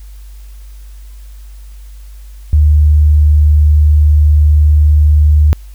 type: tone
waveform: sine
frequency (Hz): 75.1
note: D2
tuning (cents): +39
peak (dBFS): -4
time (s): 2.53-5.53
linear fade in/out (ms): 0
effects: added 50 Hz sine -29 dBFS peak until 5.74 s + white hiss -48 dBFS RMS until 5.74 s